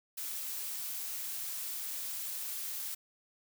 blue noise, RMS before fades -39 dBFS, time 0.17-2.95 s, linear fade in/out 10 ms, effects none

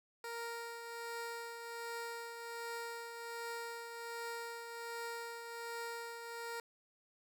15% pulse tone with tremolo, 466.2 Hz, A#4, in tune, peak -34 dBFS, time 0.24-6.6 s, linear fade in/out 2 ms, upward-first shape triangle, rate 1.3 Hz, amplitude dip 50%, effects none

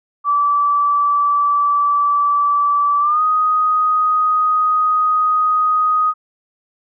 sine tone with pitch glide, 1158 to 1248.3 Hz, D6 to D#6, -25 to +5 cents, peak -12 dBFS, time 0.24-6.14 s, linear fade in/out 50 ms, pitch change +130 cents, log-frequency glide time 3-3.22 s, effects none

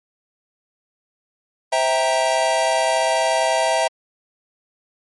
square chord, C dominant seventh, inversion none, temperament equal with one note detuned, 523.3 / 652.8 / 784 / 932.3 Hz, C5 / E5 / G5 / Bb5, 0 / -17 / 0 / 0 cents, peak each -26 / -20 / -24 / -23 dBFS, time 1.72-3.88 s, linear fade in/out 10 ms, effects MP3 48 kbps

